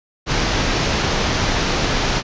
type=low-pass noise; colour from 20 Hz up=pink; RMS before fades=-19 dBFS; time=0.26-2.23 s; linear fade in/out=50 ms; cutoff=6400 Hz; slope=48 dB/octave; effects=resampled to 16000 Hz